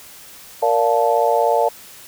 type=chord; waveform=sine; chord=Bb major seventh; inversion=none; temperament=just; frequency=466.2 / 582.7 / 699.2 / 874.1 Hz; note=Bb4 / D5 / F5 / A5; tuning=0 / -14 / +2 / -12 cents; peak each=-19 dBFS; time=0.62-1.69 s; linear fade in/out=10 ms; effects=white hiss -41 dBFS RMS until 2.07 s